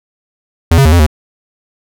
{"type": "tone with pitch steps", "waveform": "square", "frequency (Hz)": [83, 136.7, 77.7, 86.7, 76.2], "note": ["E2", "C#3", "D#2", "F2", "D#2"], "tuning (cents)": [12, -24, -2, -12, -36], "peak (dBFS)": -5, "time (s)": [0.71, 1.065], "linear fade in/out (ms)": 5, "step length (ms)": 71, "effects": []}